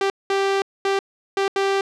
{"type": "tone bursts at uneven times", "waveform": "sawtooth", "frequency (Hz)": 392, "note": "G4", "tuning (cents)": 0, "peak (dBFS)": -14, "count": 5, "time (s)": [[0.01, 0.1], [0.3, 0.62], [0.85, 0.99], [1.37, 1.48], [1.56, 1.81]], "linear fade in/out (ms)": 2, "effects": ["low-pass 5000 Hz 12 dB/octave"]}